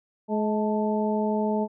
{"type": "harmonic tone with a mistuned harmonic", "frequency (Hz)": 212.6, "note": "G#3", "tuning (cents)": 41, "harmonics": [1, 2, 3, 4], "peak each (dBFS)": [-25, -28, -30, -31], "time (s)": [0.28, 1.68], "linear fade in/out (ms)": 50, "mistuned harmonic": 4, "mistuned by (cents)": 53, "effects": []}